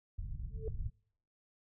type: low-pass noise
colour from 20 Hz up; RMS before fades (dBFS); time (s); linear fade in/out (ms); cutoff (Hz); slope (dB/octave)
pink; -40; 0.18-0.9; 10; 120; 24
type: tone with exponential growth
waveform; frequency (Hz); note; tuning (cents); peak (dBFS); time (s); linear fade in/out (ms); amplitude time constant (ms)
sine; 440; A4; 0; -35; 0.5-0.68; 2; 37
effects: noise-tail reverb RT60 0.6 s tail -26 dB re dry